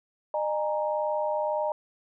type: chord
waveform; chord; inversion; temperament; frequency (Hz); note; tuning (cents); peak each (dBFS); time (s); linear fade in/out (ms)
sine; D# suspended fourth; none; equal with one note detuned; 608 / 830.6 / 932.3; D#5 / G#5 / A#5; -40 / 0 / 0; -27 / -33 / -31; 0.34-1.72; 2
effects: none